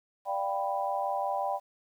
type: chord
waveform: sine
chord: G dominant seventh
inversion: second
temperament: equal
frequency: 587.3 / 698.5 / 784 / 987.8 Hz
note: D5 / F5 / G5 / B5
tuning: 0 / 0 / 0 / 0 cents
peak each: -34 / -37 / -31 / -35 dBFS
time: 0.25-1.6 s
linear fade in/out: 50 ms
effects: 10-bit